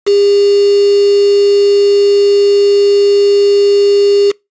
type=tone with quantisation; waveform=sine; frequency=403.6 Hz; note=G#4; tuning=49 cents flat; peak=-6 dBFS; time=0.06-4.32 s; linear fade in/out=20 ms; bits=3; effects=noise-tail reverb RT60 0.2 s tail -25 dB re dry + resampled to 16000 Hz